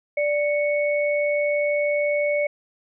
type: tone pair together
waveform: sine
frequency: 586.7 / 2217 Hz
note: D5 / C#7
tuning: -2 / 0 cents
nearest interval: octave + major seventh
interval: 2302 cents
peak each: -20 / -26 dBFS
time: 0.17-2.47 s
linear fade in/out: 5 ms
effects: none